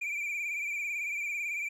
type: tone with vibrato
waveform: triangle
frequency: 2357 Hz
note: D7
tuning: 6 cents sharp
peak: -30 dBFS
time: 0.01-1.69 s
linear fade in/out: 10 ms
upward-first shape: triangle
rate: 18 Hz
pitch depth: 75 cents each way
effects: none